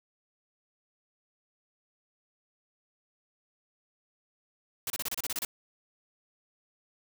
white noise bursts, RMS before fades -33 dBFS, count 10, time 4.87-5.45 s, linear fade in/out 2 ms, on 31 ms, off 30 ms, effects none

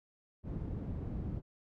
white low-pass noise, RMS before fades -39 dBFS, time 0.43-1.42 s, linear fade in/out 50 ms, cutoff 160 Hz, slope 12 dB/octave, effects none

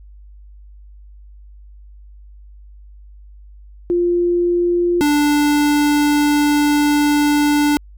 sine / square tone pair in turn, 349.2 / 293.6 Hz, F4 / D4, 0 / 0 cents, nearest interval minor third, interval 300 cents, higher first, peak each -13 dBFS, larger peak neither, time 3.9-5.01 / 5.01-7.77 s, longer second, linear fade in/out 0 ms, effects added 50 Hz sine -38 dBFS peak until 7.97 s

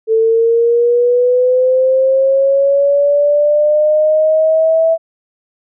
sine linear sweep, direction up, 442.3 to 657 Hz, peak -8 dBFS, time 0.07-4.98 s, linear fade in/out 50 ms, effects none

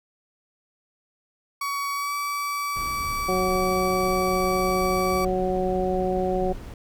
35% pulse tone with pitch glide, 1128 to 1149.7 Hz, C#6 to D6, +30 to -37 cents, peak -24 dBFS, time 1.61-5.25 s, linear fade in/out 5 ms, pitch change +33 cents, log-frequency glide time 1.92-2.14 s
brown noise, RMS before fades -35 dBFS, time 2.76-6.74 s, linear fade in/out 2 ms
harmonic tone, 185 Hz, F#3, in tune, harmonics 1 / 2 / 3 / 4, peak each -29 / -25 / -28 / -28 dBFS, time 3.28-6.53 s, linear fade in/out 10 ms
effects none

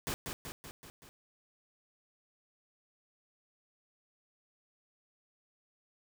pink noise with echo, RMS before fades -36 dBFS, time 0.07-0.14 s, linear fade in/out 0 ms, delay 190 ms, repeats 5, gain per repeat -4 dB, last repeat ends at 1.09 s, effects none

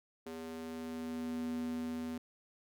square tone with high-pass filter sweep, 81.2 Hz, E2, 26 cents flat, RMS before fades -40 dBFS, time 0.26-2.18 s, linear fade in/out 5 ms, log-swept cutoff 320 to 210 Hz, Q 4.7, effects none

